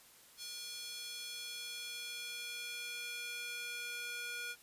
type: tone with high-pass filter sweep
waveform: square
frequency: 479.7 Hz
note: A#4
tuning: 50 cents sharp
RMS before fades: -44 dBFS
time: 0.37-4.56 s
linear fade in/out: 50 ms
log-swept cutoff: 4100 to 1800 Hz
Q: 1.7
effects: white hiss -61 dBFS RMS until 4.62 s + resampled to 32000 Hz